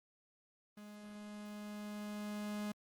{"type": "tone with level ramp", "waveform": "45% pulse", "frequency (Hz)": 208.7, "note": "G#3", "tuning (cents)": 9, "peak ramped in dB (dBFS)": [-50, -38], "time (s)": [0.77, 2.72], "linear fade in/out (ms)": 5, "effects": ["Opus 32 kbps"]}